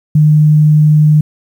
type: tone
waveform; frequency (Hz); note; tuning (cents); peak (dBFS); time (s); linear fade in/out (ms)
sine; 152; D#3; -40; -4; 0.15-1.21; 5
effects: 7-bit